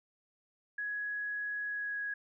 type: tone with pitch glide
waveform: sine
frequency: 1673 to 1661.4 Hz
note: G#6 to G#6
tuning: +12 to 0 cents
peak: -34 dBFS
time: 0.78-2.14 s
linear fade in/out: 5 ms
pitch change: -12 cents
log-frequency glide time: 1.66-1.99 s
effects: none